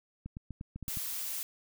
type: clicks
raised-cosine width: 5 ms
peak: -28 dBFS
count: 8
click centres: 0.26 / 0.369 / 0.507 / 0.611 / 0.76 / 0.827 / 0.882 / 0.972 s
type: noise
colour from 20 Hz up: blue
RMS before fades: -37 dBFS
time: 0.88-1.43 s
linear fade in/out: 0 ms
effects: none